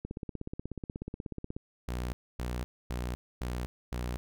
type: click train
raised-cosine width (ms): 3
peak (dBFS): -24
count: 26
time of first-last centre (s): 0.05-1.565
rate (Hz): 16.5
type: tone bursts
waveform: sawtooth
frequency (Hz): 61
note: B1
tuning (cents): -21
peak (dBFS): -29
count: 5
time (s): 1.88-4.17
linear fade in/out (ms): 0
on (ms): 250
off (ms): 260
effects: none